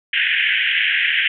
pink band-pass noise, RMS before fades -18 dBFS, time 0.13-1.28 s, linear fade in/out 5 ms, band 1600 to 3200 Hz, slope 96 dB/octave, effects none

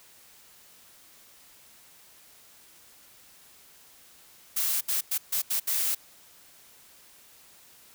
blue noise bursts at uneven times, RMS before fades -27 dBFS, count 6, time 4.56-4.81 / 4.88-5.01 / 5.11-5.18 / 5.32-5.42 / 5.5-5.6 / 5.67-5.95 s, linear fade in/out 10 ms, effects white hiss -55 dBFS RMS until 7.94 s

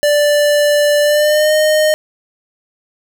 square tone with pitch glide, 587.3 to 615.4 Hz, D5 to D#5, 0 to -19 cents, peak -10 dBFS, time 0.03-1.94 s, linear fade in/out 0 ms, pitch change +81 cents, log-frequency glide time 1.01-1.54 s, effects none

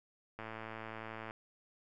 click train, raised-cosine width 0.5 ms, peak -29 dBFS, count 103, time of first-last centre 0.39-1.309 s, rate 111 Hz, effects none

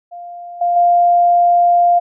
sine tone with level steps, 699 Hz, F5, 1 cent sharp, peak -28 / -12 / -8 dBFS, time 0.11-2 s, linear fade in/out 20 ms, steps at 0.61 / 0.76 s, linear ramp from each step 5 ms, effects none

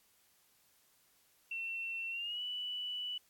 sine tone with pitch glide, 2703 to 2965 Hz, E7 to F#7, +43 to +3 cents, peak -37 dBFS, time 1.51-3.18 s, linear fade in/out 5 ms, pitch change +160 cents, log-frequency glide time 2.1-2.42 s, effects white hiss -70 dBFS RMS until 3.29 s + AAC 64 kbps

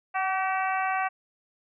harmonic tone with a mistuned harmonic, 382.4 Hz, G4, 43 cents flat, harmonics 2 / 3 / 4 / 5 / 6 / 7, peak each -27 / -31 / -33 / -35 / -37 / -38 dBFS, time 0.14-1.09 s, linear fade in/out 20 ms, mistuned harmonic 2, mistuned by -20 cents, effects none

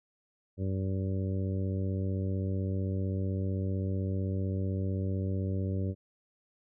harmonic tone, 95.7 Hz, G2, 41 cents flat, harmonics 1 / 2 / 3 / 4 / 5 / 6, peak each -30 / -36 / -40 / -42 / -44 / -46 dBFS, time 0.57-5.95 s, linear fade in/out 50 ms, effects none

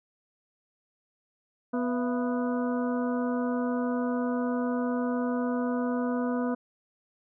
harmonic tone with a mistuned harmonic, 246.9 Hz, B3, in tune, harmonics 1 / 2 / 3 / 4 / 5 / 6, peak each -27 / -33 / -37 / -39 / -41 / -43 dBFS, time 1.73-6.55 s, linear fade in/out 10 ms, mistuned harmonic 3, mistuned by -150 cents, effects none

